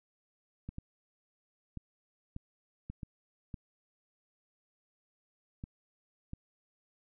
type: clicks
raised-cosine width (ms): 5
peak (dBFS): -28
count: 9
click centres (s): 0.69 / 0.784 / 1.773 / 2.364 / 2.9 / 3.032 / 3.542 / 5.639 / 6.334
effects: none